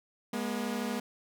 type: tone pair together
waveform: sawtooth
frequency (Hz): 207.3 / 240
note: G#3 / B3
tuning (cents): -3 / -49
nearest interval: minor third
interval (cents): 254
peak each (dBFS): -31 / -30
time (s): 0.33-1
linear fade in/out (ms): 5
effects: none